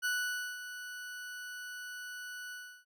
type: tone with ADSR envelope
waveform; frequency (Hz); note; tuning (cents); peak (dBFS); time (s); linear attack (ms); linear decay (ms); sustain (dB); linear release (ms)
40% pulse; 1480; F#6; 0; -29; 0.02-2.85; 32; 520; -12; 330
effects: none